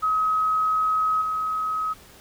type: tone with level steps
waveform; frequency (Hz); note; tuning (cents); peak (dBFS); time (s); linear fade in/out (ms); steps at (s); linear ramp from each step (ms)
sine; 1272; D#6; +38; -19 / -23; 0.02-1.94; 20; 1.21; 10
effects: pink hiss -49 dBFS RMS until 2.2 s